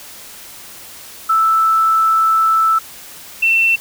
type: tone pair in turn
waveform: sine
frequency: 1318.5 / 2691 Hz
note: E6 / E7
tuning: 0 / +35 cents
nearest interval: octave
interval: 1235 cents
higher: second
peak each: -10 dBFS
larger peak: neither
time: 1.29-2.79 / 3.42-3.76 s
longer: first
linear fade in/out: 10 ms
effects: white hiss -36 dBFS RMS until 3.8 s